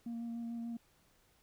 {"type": "tone with vibrato", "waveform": "sine", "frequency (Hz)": 233.1, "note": "A#3", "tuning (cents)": 0, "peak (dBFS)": -36, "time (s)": [0.06, 0.77], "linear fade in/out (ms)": 5, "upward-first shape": "square", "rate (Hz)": 6.8, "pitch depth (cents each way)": 10, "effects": ["tanh soft clip ceiling -37 dBFS", "pink hiss -70 dBFS RMS until 1.42 s"]}